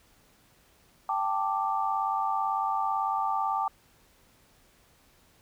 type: chord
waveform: sine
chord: G suspended second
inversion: none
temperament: just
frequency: 784 / 882 / 1176 Hz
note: G5 / A5 / D6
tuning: 0 / +4 / +2 cents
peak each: -30 dBFS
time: 1.09-3.68 s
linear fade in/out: 2 ms
effects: pink hiss -62 dBFS RMS until 5.41 s